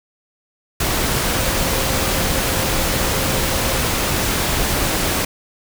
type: tone in noise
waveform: sine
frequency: 531 Hz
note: C5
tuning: 25 cents sharp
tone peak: -29 dBFS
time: 1.33-3.8 s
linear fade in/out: 5 ms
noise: pink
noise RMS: -19 dBFS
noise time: 0.8-5.25 s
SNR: -13 dB
effects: none